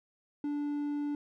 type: tone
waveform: triangle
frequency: 291.4 Hz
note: D4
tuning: 13 cents flat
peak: -29 dBFS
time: 0.44-1.15 s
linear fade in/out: 2 ms
effects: none